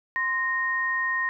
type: tone pair together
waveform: sine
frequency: 1042.2 / 1857 Hz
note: C6 / A#6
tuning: -7 / -7 cents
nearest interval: minor seventh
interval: 1000 cents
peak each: -30 / -24 dBFS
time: 0.16-1.29 s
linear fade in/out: 0 ms
effects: none